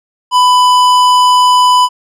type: tone with tanh clipping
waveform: sine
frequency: 997 Hz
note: B5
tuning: 16 cents sharp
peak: -7 dBFS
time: 0.31-1.89 s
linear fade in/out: 50 ms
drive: 16 dB
effects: none